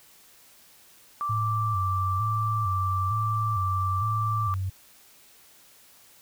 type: tone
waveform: sine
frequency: 1172 Hz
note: D6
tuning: 4 cents flat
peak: -26 dBFS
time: 1.21-4.54 s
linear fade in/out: 0 ms
type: tone with vibrato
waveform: sine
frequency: 101.4 Hz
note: G#2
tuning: 41 cents flat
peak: -26 dBFS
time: 1.29-4.7 s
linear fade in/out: 10 ms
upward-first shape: square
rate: 1.1 Hz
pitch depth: 120 cents each way
effects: white hiss -55 dBFS RMS until 6.21 s